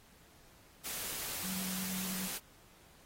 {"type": "tone in noise", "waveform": "sine", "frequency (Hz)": 187.2, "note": "F#3", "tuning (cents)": 20, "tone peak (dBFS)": -40, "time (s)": [1.43, 2.28], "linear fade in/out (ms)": 20, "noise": "white", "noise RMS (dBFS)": -40, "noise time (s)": [0.84, 2.39], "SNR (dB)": -3, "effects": ["pink hiss -62 dBFS RMS until 3.05 s", "AAC 48 kbps"]}